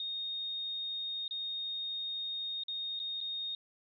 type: tone with dropouts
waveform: sine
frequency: 3704 Hz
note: A#7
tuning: 12 cents flat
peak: -35 dBFS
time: 0-3.55 s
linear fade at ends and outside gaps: 2 ms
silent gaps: 1.28-1.309 / 2.636-2.682 / 2.993-2.999 / 3.205-3.211 s
effects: none